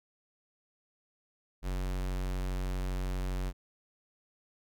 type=tone; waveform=square; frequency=46.25 Hz; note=F#1; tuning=in tune; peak=-32 dBFS; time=1.62-3.53 s; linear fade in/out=50 ms; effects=none